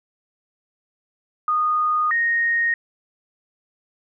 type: tone pair in turn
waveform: sine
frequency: 1232 / 1862 Hz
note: D#6 / A#6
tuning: -17 / -2 cents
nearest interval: perfect fifth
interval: 715 cents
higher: second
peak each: -17 dBFS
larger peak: neither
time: 1.48-2.11 / 2.11-2.74 s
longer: neither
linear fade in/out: 2 ms
effects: none